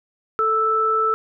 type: tone pair together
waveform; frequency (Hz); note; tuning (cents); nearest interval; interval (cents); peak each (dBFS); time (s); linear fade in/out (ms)
sine; 440 / 1318.5; A4 / E6; 0 / 0; octave + perfect fifth; 1900; -23 / -17; 0.39-1.14; 0
effects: none